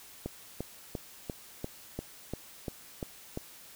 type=click train; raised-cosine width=2 ms; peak=-21 dBFS; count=10; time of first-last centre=0.26-3.374 s; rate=2.89 Hz; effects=white hiss -52 dBFS RMS until 3.75 s